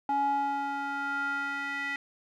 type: tone with band-pass filter sweep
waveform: square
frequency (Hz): 280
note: C#4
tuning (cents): +18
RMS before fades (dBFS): -31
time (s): 0.09-1.96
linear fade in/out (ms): 2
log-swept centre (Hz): 780 to 2000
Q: 4.4
effects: none